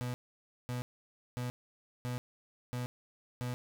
35% pulse tone bursts, 123.7 Hz, B2, 3 cents sharp, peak -33 dBFS, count 6, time 0.01-3.54 s, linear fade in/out 0 ms, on 130 ms, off 550 ms, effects none

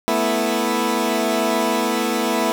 15% pulse chord, A suspended second, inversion none, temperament equal, 220 / 246.9 / 329.6 Hz, A3 / B3 / E4, 0 / 0 / 0 cents, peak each -16 dBFS, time 0.08-2.52 s, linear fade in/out 0 ms, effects none

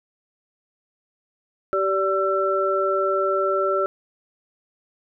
sine tone cluster, 387.2 / 580 / 1340 Hz, G4 / D5 / E6, -21 / -22 / +28 cents, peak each -23 dBFS, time 1.73-3.86 s, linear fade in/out 0 ms, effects none

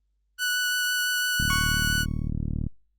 sawtooth tone with vibrato, 1480 Hz, F#6, in tune, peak -20 dBFS, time 0.38-2.06 s, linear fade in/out 50 ms, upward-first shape triangle, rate 5.9 Hz, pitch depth 10 cents each way
click train, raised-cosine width 5 ms, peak -16 dBFS, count 49, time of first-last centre 1.4-2.666 s, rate 37.9 Hz
30% pulse tone with exponential decay, 1108.7 Hz, C#6, in tune, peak -23 dBFS, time 1.5-2.29 s, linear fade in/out 1 ms, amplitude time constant 170 ms
effects added 50 Hz sine -68 dBFS peak until 2.98 s + Opus 24 kbps

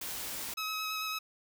white noise, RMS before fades -39 dBFS, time 0.01-0.54 s, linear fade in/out 5 ms
15% pulse tone with vibrato, 1279 Hz, D#6, 47 cents sharp, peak -27 dBFS, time 0.57-1.19 s, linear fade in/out 10 ms, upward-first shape square, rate 9 Hz, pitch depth 10 cents each way
effects none

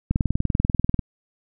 click train, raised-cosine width 5 ms, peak -8 dBFS, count 19, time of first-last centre 0.11-0.992 s, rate 20.4 Hz, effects none

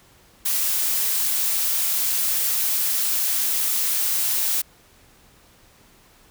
blue noise, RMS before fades -22 dBFS, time 0.45-4.62 s, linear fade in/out 10 ms, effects pink hiss -54 dBFS RMS until 6.3 s

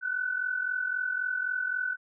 sine tone pair together, 1465 / 1508.8 Hz, F#6 / F#6, -18 / +33 cents, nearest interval minor second, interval 51 cents, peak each -33 / -29 dBFS, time 0.01-1.97 s, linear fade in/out 50 ms, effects none

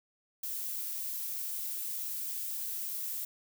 violet noise, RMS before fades -37 dBFS, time 0.43-3.25 s, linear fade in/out 5 ms, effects none

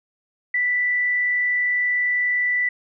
sine tone with frequency modulation, 1975.5 Hz, B6, in tune, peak -18 dBFS, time 0.54-2.69 s, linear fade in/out 5 ms, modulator 47.8 Hz, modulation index 0.29, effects none

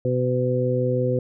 harmonic tone, 125.9 Hz, B2, 34 cents sharp, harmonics 1 / 2 / 3 / 4, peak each -23 / -28 / -27 / -23 dBFS, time 0.05-1.19 s, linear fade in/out 2 ms, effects none

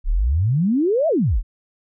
sine exponential two-way sweep, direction up then down, 30.87 to 682 to 30.87 Hz, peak -15 dBFS, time 0.04-1.43 s, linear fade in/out 50 ms, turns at 1.08 s, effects none

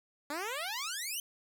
10% pulse exponential sweep, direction up, 280 to 3130 Hz, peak -27 dBFS, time 0.3-1.2 s, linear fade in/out 2 ms, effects none

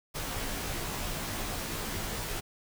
pink noise with comb filter, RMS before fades -35 dBFS, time 0.14-2.41 s, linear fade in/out 20 ms, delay 16 ms, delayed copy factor -0.85, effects none

